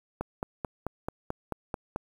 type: click train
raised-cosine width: 1 ms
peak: -17 dBFS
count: 9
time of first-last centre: 0.21-1.961 s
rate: 4.57 Hz
effects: 8-bit